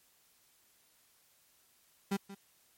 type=tone with echo; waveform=35% pulse; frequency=197.5 Hz; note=G3; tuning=13 cents sharp; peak=-28 dBFS; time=2.11-2.17 s; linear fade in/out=10 ms; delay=180 ms; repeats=1; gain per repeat=-15 dB; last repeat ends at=2.35 s; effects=white hiss -68 dBFS RMS until 2.77 s + MP3 64 kbps